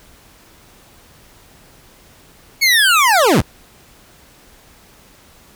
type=linear sweep; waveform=25% pulse; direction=down; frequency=2240 to 44.72 Hz; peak=-6 dBFS; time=2.61-3.42 s; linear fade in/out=20 ms; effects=pink hiss -47 dBFS RMS until 5.55 s